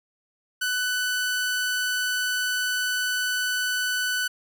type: tone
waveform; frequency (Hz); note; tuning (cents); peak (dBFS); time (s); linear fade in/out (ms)
sawtooth; 1495; F#6; +17; -20; 0.61-4.28; 10
effects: none